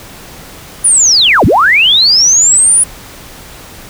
sine linear two-way sweep, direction down then up, 9956 to 53.8 to 9956 Hz, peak -4 dBFS, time 0.84-2.84 s, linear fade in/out 10 ms, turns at 1.45 s, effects pink hiss -32 dBFS RMS until 3.89 s

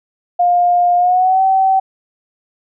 sine tone with pitch glide, 707 to 766.5 Hz, F5 to G5, +21 to -39 cents, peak -9 dBFS, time 0.39-1.8 s, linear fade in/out 10 ms, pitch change +140 cents, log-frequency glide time 0.97-1.42 s, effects none

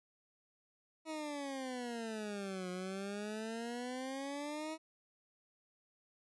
20% pulse exponential two-way sweep, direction down then up, 320.6 to 180 to 320.6 Hz, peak -35 dBFS, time 1.05-4.78 s, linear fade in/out 50 ms, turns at 2.7 s, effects resampled to 24000 Hz

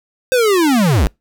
square linear sweep, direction down, 523.3 to 42.14 Hz, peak -11 dBFS, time 0.32-1.07 s, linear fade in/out 0 ms, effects noise-tail reverb RT60 0.2 s tail -26 dB re dry

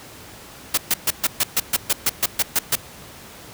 white noise bursts, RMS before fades -18 dBFS, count 13, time 0.74-2.755 s, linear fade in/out 5 ms, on 35 ms, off 130 ms, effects pink hiss -41 dBFS RMS until 3.53 s + high-pass 60 Hz 12 dB/octave

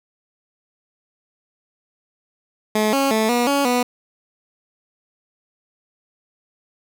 15% pulse tone with pitch steps, 214.5 / 274.2 / 219.3 / 241.6 / 281.2 / 246 Hz, A3 / C#4 / A3 / B3 / C#4 / B3, -44 / -19 / -6 / -38 / +25 / -7 cents, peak -10 dBFS, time 2.75-3.83 s, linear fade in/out 5 ms, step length 180 ms, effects none

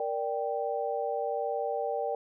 sine chord, G minor, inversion first, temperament equal, 466.2 / 587.3 / 784 Hz, Bb4 / D5 / G5, 0 / 0 / 0 cents, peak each -33 dBFS, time 0-2.15 s, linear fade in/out 2 ms, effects none

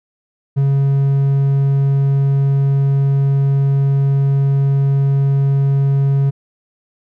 triangle tone, 138.2 Hz, C#3, 5 cents flat, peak -9 dBFS, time 0.56-6.31 s, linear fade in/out 20 ms, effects none

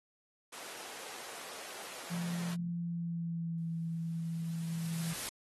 pink high-pass noise, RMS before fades -47 dBFS, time 0.52-2.55 s, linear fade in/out 10 ms, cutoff 470 Hz, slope 12 dB/octave
sine tone with pitch glide, 172.7 to 165.38 Hz, F3 to E3, -19 to +6 cents, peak -34 dBFS, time 2.1-5.14 s, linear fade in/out 20 ms, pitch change -75 cents, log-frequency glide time 2.59-3.68 s
white noise with exponential growth, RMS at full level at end -38 dBFS, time 3.58-5.29 s, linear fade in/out 0 ms, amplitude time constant 370 ms
effects AAC 32 kbps

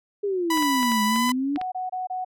sine exponential two-way sweep, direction down then up, 415.3 to 209.7 to 294.5 Hz, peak -22 dBFS, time 0.23-1.58 s, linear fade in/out 10 ms, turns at 1.03 s
sawtooth tone with pitch glide, 987.8 to 1002.7 Hz, B5 to B5, 0 to +26 cents, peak -18 dBFS, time 0.5-1.32 s, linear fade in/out 5 ms, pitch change +26 cents, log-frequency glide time 1.04-1.2 s
clicks, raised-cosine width 0.3 ms, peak -18 dBFS, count 8, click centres 0.574 / 0.625 / 0.83 / 0.919 / 1.161 / 1.293 / 1.56 / 1.614 s
sine tone bursts, 740 Hz, F#5, in tune, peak -26 dBFS, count 4, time 1.57-2.248 s, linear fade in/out 10 ms, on 150 ms, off 26 ms
effects none

